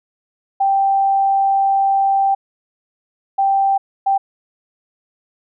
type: tone bursts at uneven times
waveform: sine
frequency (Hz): 784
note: G5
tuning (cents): 0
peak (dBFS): -12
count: 3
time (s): 0.6-2.35 / 3.38-3.78 / 4.06-4.18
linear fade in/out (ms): 10
effects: none